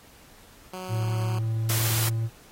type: tone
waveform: 10% pulse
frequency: 185 Hz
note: F#3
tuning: in tune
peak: -26 dBFS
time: 0.73-1.39 s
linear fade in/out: 5 ms
type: tone with pitch glide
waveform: triangle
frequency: 111.8 to 113.16 Hz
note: A2 to A2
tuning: +28 to +49 cents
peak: -22 dBFS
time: 0.88-2.3 s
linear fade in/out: 50 ms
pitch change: +21 cents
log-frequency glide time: 1.47-2.07 s
type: noise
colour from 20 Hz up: white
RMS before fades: -28 dBFS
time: 1.69-2.09 s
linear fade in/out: 5 ms
effects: pink hiss -53 dBFS RMS until 2.51 s + AAC 48 kbps